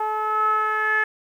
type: tone with low-pass filter sweep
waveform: 10% pulse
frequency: 430.8 Hz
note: A4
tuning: 37 cents flat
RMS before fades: -22 dBFS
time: 0-1.04 s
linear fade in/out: 5 ms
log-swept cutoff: 990 to 1800 Hz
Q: 6.6
effects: 9-bit